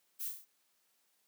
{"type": "noise with echo", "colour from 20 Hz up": "violet", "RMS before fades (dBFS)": -40, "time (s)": [0.19, 0.3], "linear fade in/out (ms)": 20, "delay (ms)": 31, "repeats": 5, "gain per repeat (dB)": -4, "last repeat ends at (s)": 0.455, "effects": ["white hiss -75 dBFS RMS until 1.27 s", "high-pass 200 Hz 12 dB/octave"]}